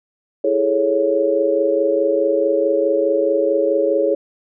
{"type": "chord", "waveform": "sine", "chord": "A major seventh", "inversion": "second", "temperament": "equal", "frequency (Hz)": [329.6, 415.3, 440, 554.4], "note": ["E4", "G#4", "A4", "C#5"], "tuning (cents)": [0, 0, 0, 0], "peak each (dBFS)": [-22, -19, -23, -17], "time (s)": [0.44, 4.15], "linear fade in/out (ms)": 5, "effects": []}